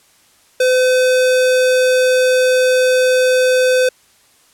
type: tone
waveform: square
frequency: 509 Hz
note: C5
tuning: 48 cents flat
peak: -11 dBFS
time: 0.6-3.89 s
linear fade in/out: 5 ms
effects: white hiss -52 dBFS RMS until 4.53 s + low-pass 11000 Hz 12 dB/octave